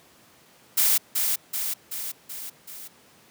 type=noise with echo; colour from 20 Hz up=blue; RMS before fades=-20 dBFS; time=0.77-0.98 s; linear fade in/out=10 ms; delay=380 ms; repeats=5; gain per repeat=-4 dB; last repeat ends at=2.88 s; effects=pink hiss -55 dBFS RMS until 3.3 s + high-pass 150 Hz 12 dB/octave